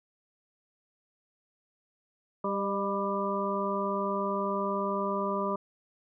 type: harmonic tone with a mistuned harmonic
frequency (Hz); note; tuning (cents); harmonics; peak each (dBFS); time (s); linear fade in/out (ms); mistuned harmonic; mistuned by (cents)
197.8; G3; +16; 1 / 2 / 3 / 5 / 6; -34 / -34 / -34 / -34 / -34; 2.44-5.56; 5; 3; +29
effects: none